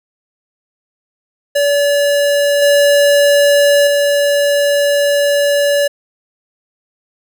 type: tone with level steps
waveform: square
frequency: 573 Hz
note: D5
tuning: 43 cents flat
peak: -11 / -8 / -11 dBFS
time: 1.55-5.88 s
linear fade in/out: 10 ms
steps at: 2.62 / 3.87 s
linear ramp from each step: 2 ms
effects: none